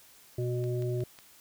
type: harmonic tone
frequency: 122.7 Hz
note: B2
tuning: 11 cents flat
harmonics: 1 / 3 / 5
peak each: -30 / -33 / -41 dBFS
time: 0.38-1.04 s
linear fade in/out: 5 ms
type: click train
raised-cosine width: 0.2 ms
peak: -32 dBFS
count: 4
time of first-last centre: 0.64-1.188 s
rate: 5.47 Hz
effects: white hiss -57 dBFS RMS until 1.4 s